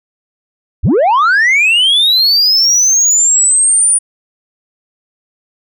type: linear sweep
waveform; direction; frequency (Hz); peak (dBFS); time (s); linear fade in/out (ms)
sine; up; 37.78 to 9530; -4; 0.83-3.99; 20
effects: tanh soft clip ceiling -6 dBFS